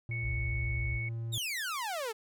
triangle tone with pitch glide, 116.54 to 114.8 Hz, A#2 to A#2, 0 to -26 cents, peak -32 dBFS, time 0.09-1.38 s, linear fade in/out 0 ms, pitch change -26 cents, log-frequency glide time 0.9-0.99 s
sine tone, 2215 Hz, C#7, 2 cents flat, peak -36 dBFS, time 0.11-1.09 s, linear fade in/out 5 ms
sine tone with vibrato, 62.2 Hz, B1, 13 cents sharp, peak -33 dBFS, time 0.21-1.01 s, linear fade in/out 50 ms, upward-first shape square, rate 13 Hz, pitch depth 290 cents each way
sawtooth exponential sweep, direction down, 3840 to 418.5 Hz, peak -30 dBFS, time 1.32-2.13 s, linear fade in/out 20 ms
effects none

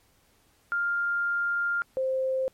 sine tone pair in turn, 1400 / 524.4 Hz, F6 / C5, +4 / +4 cents, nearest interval octave + perfect fourth, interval 1700 cents, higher first, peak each -24 dBFS, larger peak neither, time 0.72-1.82 / 1.97-2.48 s, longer first, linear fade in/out 0 ms, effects pink hiss -64 dBFS RMS until 2.53 s + MP3 64 kbps

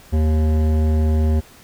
sine tone with hard clipping, 77.78 Hz, D#2, in tune, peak -16 dBFS, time 0.12-1.41 s, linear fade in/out 20 ms, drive 14 dB, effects pink hiss -46 dBFS RMS until 1.63 s

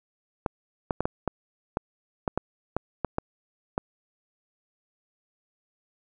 clicks, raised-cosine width 1 ms, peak -11 dBFS, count 12, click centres 0.462 / 0.908 / 1.006 / 1.055 / 1.277 / 1.771 / 2.278 / 2.376 / 2.766 / 3.047 / 3.184 / 3.779 s, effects none

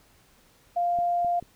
sine tone, 698.5 Hz, F5, in tune, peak -22 dBFS, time 0.76-1.4 s, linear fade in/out 10 ms
clicks, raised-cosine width 3 ms, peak -30 dBFS, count 3, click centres 0.988 / 1.247 / 1.426 s
effects pink hiss -60 dBFS RMS until 1.55 s

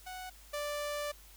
sawtooth tone pair in turn, 740 / 587.3 Hz, F#5 / D5, 0 / 0 cents, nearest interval major third, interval 400 cents, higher first, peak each -38 / -31 dBFS, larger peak second, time 0.06-0.3 / 0.53-1.12 s, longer second, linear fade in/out 10 ms, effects added 50 Hz sine -56 dBFS peak until 1.36 s + white hiss -58 dBFS RMS until 1.36 s

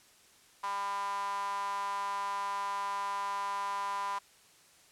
sawtooth tone with high-pass filter, 200 Hz, G3, 35 cents sharp, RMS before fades -35 dBFS, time 0.63-4.19 s, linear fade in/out 10 ms, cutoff 1000 Hz, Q 7.8, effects white hiss -61 dBFS RMS until 4.91 s + low-pass 10000 Hz 12 dB/octave

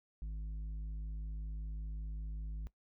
sine tone with tanh clipping, 52.6 Hz, G#1, 23 cents sharp, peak -40 dBFS, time 0.22-2.67 s, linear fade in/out 0 ms, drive 7 dB, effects noise-tail reverb RT60 0.1 s tail -18 dB re dry

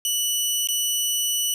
15% pulse tone with dropouts, 2960 Hz, F#7, in tune, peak -14 dBFS, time 0.05-1.54 s, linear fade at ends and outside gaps 1 ms, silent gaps 0.673-0.687 s, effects none

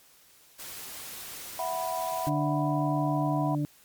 white noise, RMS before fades -41 dBFS, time 0.58-2.3 s, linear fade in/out 20 ms
sine chord, E suspended second, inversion none, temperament equal, 659.3 / 740 / 987.8 Hz, E5 / F#5 / B5, 0 / 0 / 0 cents, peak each -33 dBFS, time 1.59-3.55 s, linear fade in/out 2 ms
harmonic tone, 147.3 Hz, D3, 6 cents sharp, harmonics 1 / 2 / 4, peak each -28 / -29 / -43 dBFS, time 2.27-3.65 s, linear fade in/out 0 ms
effects white hiss -58 dBFS RMS until 3.84 s + MP3 96 kbps

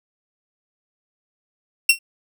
sawtooth tone with exponential decay, 2727 Hz, F7, 42 cents flat, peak -4 dBFS, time 1.89-1.99 s, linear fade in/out 5 ms, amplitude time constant 21 ms, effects none

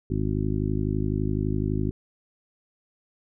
harmonic tone, 51.91 Hz, G#1, in tune, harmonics 1 / 2 / 3 / 4 / 5 / 6 / 7, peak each -30 / -28 / -30 / -34 / -31 / -33 / -33 dBFS, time 0.1-1.91 s, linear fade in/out 5 ms, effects none

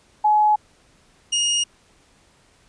sine / 25% pulse tone pair in turn, 847 / 2857 Hz, G#5 / F7, +34 / +39 cents, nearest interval octave + major sixth, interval 2105 cents, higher second, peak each -13 / -14 dBFS, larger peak first, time 0.24-0.56 / 1.32-1.64 s, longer neither, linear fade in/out 10 ms, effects pink hiss -57 dBFS RMS until 2.68 s + resampled to 22050 Hz

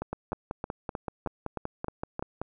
two click trains, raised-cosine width 1 ms, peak -18 / -18 dBFS, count 8 / 13, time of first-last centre 0.02-2.194 / 0.13-2.416 s, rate 3.22 / 5.25 Hz, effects none

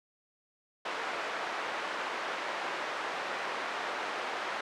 white band-pass noise, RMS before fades -36 dBFS, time 0.85-4.61 s, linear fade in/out 5 ms, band 470 to 1600 Hz, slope 12 dB/octave, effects low-pass 8000 Hz 12 dB/octave

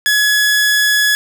sawtooth tone, 1692 Hz, G#6, 32 cents sharp, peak -7 dBFS, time 0.06-1.15 s, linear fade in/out 0 ms, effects none

